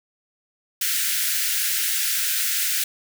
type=high-pass noise; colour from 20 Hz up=white; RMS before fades=-23 dBFS; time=0.81-2.84 s; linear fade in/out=5 ms; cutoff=1400 Hz; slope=96 dB/octave; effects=none